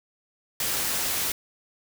white noise, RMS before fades -27 dBFS, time 0.6-1.32 s, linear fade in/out 2 ms, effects none

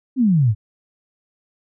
sine exponential sweep, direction down, 276.6 to 98 Hz, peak -12 dBFS, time 0.16-0.55 s, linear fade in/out 50 ms, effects none

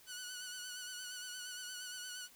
10% pulse tone with vibrato, 1480 Hz, F#6, in tune, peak -35 dBFS, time 0.06-2.29 s, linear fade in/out 50 ms, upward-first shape sine, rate 8.6 Hz, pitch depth 36 cents each way, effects white hiss -62 dBFS RMS until 2.35 s

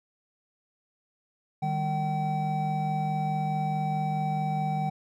triangle tone cluster, 153.8 / 198.5 / 766 Hz, D#3 / G3 / G5, -20 / +22 / -40 cents, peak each -27 / -33 / -27 dBFS, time 1.62-4.9 s, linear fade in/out 10 ms, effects none

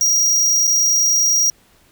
square tone with dropouts, 5710 Hz, F8, 37 cents sharp, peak -13 dBFS, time 0.01-1.5 s, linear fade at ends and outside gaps 1 ms, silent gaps 0.671-0.676 s, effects pink hiss -54 dBFS RMS until 1.91 s

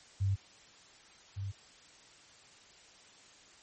sine tone pair in turn, 97.8 / 98.59 Hz, G2 / G2, -4 / +10 cents, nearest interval unison, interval 14 cents, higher second, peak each -27 / -35 dBFS, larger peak first, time 0.2-0.36 / 1.36-1.52 s, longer neither, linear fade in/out 20 ms, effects white hiss -58 dBFS RMS until 3.62 s + MP3 32 kbps

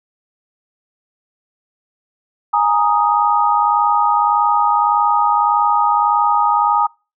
sine chord, Ab suspended second, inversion none, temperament equal, 830.6 / 932.3 / 1244.5 Hz, Ab5 / Bb5 / Eb6, 0 / 0 / 0 cents, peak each -16 dBFS, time 2.53-6.87 s, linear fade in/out 10 ms, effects noise-tail reverb RT60 0.3 s tail -26 dB re dry

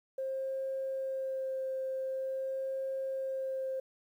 sine tone with vibrato, 530 Hz, C5, 22 cents sharp, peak -32 dBFS, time 0.18-3.8 s, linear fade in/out 5 ms, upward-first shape sine, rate 0.46 Hz, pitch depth 11 cents each way, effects tanh soft clip ceiling -28 dBFS + 11-bit

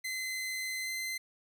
sawtooth tone with pitch glide, 2051 to 2065 Hz, C7 to C7, -35 to -23 cents, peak -31 dBFS, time 0.04-1.18 s, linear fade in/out 10 ms, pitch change +12 cents, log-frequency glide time 0.82-0.89 s, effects none

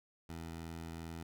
15% pulse tone, 82.5 Hz, E2, 2 cents sharp, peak -37 dBFS, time 0.29-1.23 s, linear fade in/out 5 ms, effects none

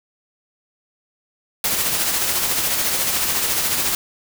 white noise with tremolo, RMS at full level -19 dBFS, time 1.64-3.95 s, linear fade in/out 2 ms, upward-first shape sine, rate 14 Hz, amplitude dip 35%, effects none

